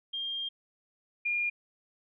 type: tone pair in turn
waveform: sine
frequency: 3207 / 2416 Hz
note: G7 / D7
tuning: +39 / +48 cents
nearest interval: perfect fourth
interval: 491 cents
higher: first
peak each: -32 / -27 dBFS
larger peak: second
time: 0.13-0.49 / 1.25-1.5 s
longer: first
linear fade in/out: 10 ms
effects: none